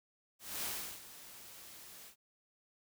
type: noise with ADSR envelope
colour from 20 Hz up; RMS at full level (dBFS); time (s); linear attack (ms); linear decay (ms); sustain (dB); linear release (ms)
white; -38; 0.39-2.16; 240; 370; -15; 93
effects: none